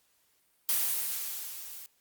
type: noise with level ramp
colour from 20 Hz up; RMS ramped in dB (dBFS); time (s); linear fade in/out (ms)
blue; -26 to -46; 0.69-1.86; 0
effects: white hiss -70 dBFS RMS until 2 s + Opus 48 kbps